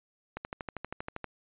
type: click train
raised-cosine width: 0.5 ms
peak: -21 dBFS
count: 12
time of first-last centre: 0.37-1.243 s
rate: 12.6 Hz
effects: resampled to 8000 Hz